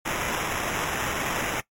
white noise with sample-and-hold, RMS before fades -28 dBFS, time 0.05-1.61 s, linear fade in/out 10 ms, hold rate 4410 Hz, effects noise-tail reverb RT60 0.1 s tail -19 dB re dry + MP3 64 kbps

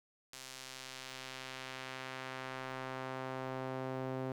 sawtooth tone with band-pass filter sweep, 130.81 Hz, C3, in tune, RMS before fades -43 dBFS, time 0.33-4.32 s, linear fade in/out 2 ms, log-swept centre 6700 to 460 Hz, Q 0.75, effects 11-bit

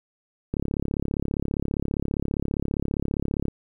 click train, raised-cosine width 3 ms, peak -13 dBFS, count 104, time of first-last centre 0.54-3.483 s, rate 35 Hz, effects 9-bit

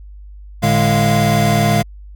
square tone cluster, 110.9 / 149.3 / 207.9 / 692 Hz, A2 / D3 / G#3 / F5, +14 / +29 / +2 / -16 cents, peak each -18 dBFS, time 0.62-1.83 s, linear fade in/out 20 ms, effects added 50 Hz sine -33 dBFS peak until 2.15 s

